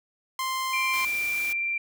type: tone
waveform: sawtooth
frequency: 1046.5 Hz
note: C6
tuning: in tune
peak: -23 dBFS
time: 0.39-1.05 s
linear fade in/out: 2 ms
type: tone with vibrato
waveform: sine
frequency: 2364 Hz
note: D7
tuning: 11 cents sharp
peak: -25 dBFS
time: 0.73-1.78 s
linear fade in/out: 5 ms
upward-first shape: sine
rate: 19 Hz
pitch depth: 9 cents each way
type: noise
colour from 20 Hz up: white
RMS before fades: -38 dBFS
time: 0.93-1.53 s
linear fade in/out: 5 ms
effects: none